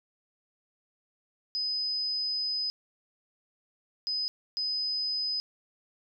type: tone bursts at uneven times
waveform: sine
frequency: 5020 Hz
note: D#8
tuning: 15 cents sharp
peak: -28 dBFS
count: 3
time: 1.55-2.7 / 4.07-4.28 / 4.57-5.4 s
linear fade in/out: 0 ms
effects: none